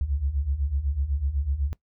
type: beating tone pair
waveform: sine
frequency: 65 / 73 Hz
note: C2 / D2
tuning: -11 / -10 cents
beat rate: 8 Hz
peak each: -29 / -25 dBFS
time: 0.01-1.73 s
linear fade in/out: 0 ms
effects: noise-tail reverb RT60 0.1 s tail -20 dB re dry